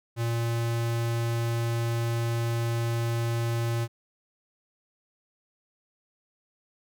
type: tone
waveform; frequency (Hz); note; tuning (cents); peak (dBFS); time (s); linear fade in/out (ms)
square; 116.54; A#2; 0; -26; 0.16-3.88; 50
effects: none